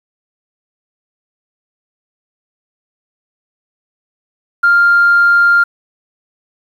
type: tone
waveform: sine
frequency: 1398 Hz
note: F6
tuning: 1 cent sharp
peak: -5 dBFS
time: 4.63-5.64 s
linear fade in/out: 10 ms
effects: tanh soft clip ceiling -2 dBFS + 7-bit